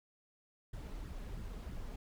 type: noise with flanger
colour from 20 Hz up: brown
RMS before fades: -44 dBFS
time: 0.73-1.96 s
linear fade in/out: 5 ms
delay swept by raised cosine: 0.58 to 4.88 ms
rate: 3 Hz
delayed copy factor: +0.5
effects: none